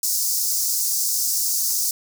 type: high-pass noise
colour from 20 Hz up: pink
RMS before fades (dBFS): -22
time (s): 0.03-1.91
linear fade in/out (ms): 2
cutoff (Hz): 5000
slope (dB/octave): 48
effects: none